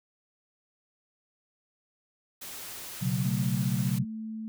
white noise, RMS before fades -41 dBFS, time 2.41-3.99 s, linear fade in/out 10 ms
sine chord, B suspended second, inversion none, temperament equal, 123.47 / 138.59 / 185 Hz, B2 / C#3 / F#3, 0 / 0 / 0 cents, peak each -30 dBFS, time 3.01-4.05 s, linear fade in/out 20 ms
sine tone, 220 Hz, A3, in tune, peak -34 dBFS, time 3.25-4.48 s, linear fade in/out 0 ms
effects none

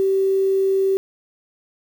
sine tone, 386.3 Hz, G4, 25 cents flat, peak -15 dBFS, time 0-0.97 s, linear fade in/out 0 ms, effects 7-bit

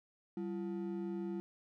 triangle ring-modulated tone, 267.3 Hz, C4, 37 cents sharp, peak -32 dBFS, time 0.37-1.4 s, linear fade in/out 0 ms, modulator 73.4 Hz, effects none

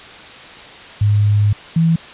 sine tone pair in turn, 103.7 / 164.61 Hz, G#2 / E3, -2 / -2 cents, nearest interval minor sixth, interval 800 cents, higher second, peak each -10 dBFS, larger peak neither, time 1.01-1.53 / 1.76-1.96 s, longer first, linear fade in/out 5 ms, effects white hiss -36 dBFS RMS until 2.13 s + resampled to 8000 Hz

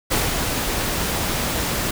pink noise with ADSR envelope, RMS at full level -19 dBFS, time 0.1-1.91 s, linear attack 22 ms, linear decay 190 ms, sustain -4 dB, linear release 4 ms, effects none

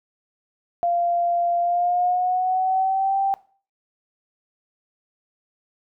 sine tone with pitch glide, 693 to 782.4 Hz, F5 to G5, -14 to -4 cents, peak -18 dBFS, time 0.83-3.34 s, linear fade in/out 0 ms, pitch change +210 cents, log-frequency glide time 1.6-3.17 s, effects noise-tail reverb RT60 0.4 s tail -19 dB re dry

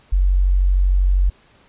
sine tone, 46.44 Hz, F#1, 7 cents sharp, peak -12 dBFS, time 0.12-1.3 s, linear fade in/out 10 ms, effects pink hiss -53 dBFS RMS until 1.68 s + resampled to 8000 Hz

